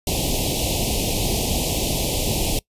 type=band-stop noise; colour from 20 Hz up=pink; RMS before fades=-22 dBFS; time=0.07-2.59 s; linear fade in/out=2 ms; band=830 to 2500 Hz; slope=48 dB/octave; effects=noise-tail reverb RT60 0.1 s tail -23 dB re dry + resampled to 32000 Hz